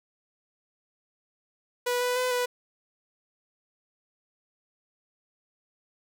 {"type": "tone with pitch steps", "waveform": "sawtooth", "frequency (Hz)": [490.3, 494.9, 504, 493], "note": ["B4", "B4", "B4", "B4"], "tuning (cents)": [-13, 4, 35, -3], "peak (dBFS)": -21, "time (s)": [1.86, 2.46], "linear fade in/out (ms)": 10, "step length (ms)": 150, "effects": []}